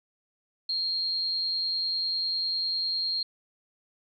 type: tone with amplitude modulation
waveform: sine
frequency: 4230 Hz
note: C8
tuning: 18 cents sharp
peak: -24 dBFS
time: 0.69-3.23 s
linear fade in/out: 5 ms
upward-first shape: sine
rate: 170 Hz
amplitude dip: 45%
effects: none